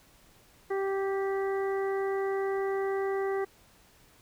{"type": "harmonic tone with a mistuned harmonic", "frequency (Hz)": 390, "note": "G4", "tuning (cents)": -9, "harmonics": [1, 2, 3, 4, 5], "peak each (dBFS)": [-28, -37, -41, -45, -42], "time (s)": [0.7, 3.45], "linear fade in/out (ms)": 10, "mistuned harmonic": 4, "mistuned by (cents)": 16, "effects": ["pink hiss -60 dBFS RMS until 4.21 s"]}